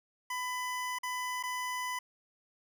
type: tone with dropouts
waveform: 25% pulse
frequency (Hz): 1000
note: B5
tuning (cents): +21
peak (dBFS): -30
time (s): 0.3-1.99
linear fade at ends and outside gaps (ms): 5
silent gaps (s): 0.987-1.032 / 1.428-1.435
effects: none